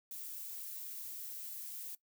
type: noise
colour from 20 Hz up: violet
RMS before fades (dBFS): -45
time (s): 0.11-1.95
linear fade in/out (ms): 2
effects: noise-tail reverb RT60 0.1 s tail -18 dB re dry